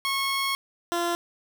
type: tone pair in turn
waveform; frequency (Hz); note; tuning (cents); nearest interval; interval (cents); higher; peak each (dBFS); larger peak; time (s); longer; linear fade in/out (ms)
15% pulse; 1093 / 344.3; C#6 / F4; -25 / -25; octave + minor sixth; 2000; first; -18; neither; 0.05-0.55 / 0.92-1.15; first; 0
effects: none